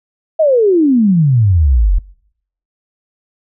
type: exponential sweep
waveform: sine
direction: down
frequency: 659.3 to 41.2 Hz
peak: -7 dBFS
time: 0.39-1.99 s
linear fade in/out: 10 ms
effects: noise-tail reverb RT60 0.7 s tail -23 dB re dry